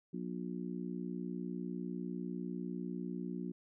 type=harmonic tone; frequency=60 Hz; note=B1; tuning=49 cents flat; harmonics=3 / 4 / 5 / 6; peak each=-41 / -43 / -45 / -47 dBFS; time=0.13-3.52 s; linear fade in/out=10 ms; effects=none